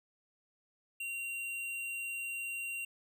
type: tone with tanh clipping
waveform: sine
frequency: 2759 Hz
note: F7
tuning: 22 cents flat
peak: -38 dBFS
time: 1-2.85 s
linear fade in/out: 5 ms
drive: 17 dB
effects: none